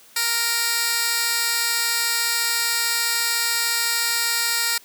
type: tone with high-pass filter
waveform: 15% pulse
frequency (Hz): 466.2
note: A#4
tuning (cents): 0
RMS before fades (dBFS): -22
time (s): 0.16-4.78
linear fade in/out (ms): 5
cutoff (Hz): 2700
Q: 0.6
effects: white hiss -50 dBFS RMS until 4.84 s + high-pass 150 Hz 12 dB/octave